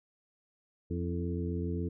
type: harmonic tone with a mistuned harmonic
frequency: 87.31 Hz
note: F2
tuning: in tune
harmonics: 1 / 2 / 3 / 4 / 5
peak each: -34 / -37 / -39 / -40 / -41 dBFS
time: 0.9-1.89 s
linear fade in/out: 10 ms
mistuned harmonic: 4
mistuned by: -55 cents
effects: none